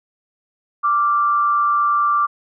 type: tone pair together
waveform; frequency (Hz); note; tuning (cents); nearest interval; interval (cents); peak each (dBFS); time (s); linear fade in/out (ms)
sine; 1173 / 1382.1; D6 / F6; -2 / -18; minor third; 284; -14 / -25; 0.83-2.27; 20
effects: none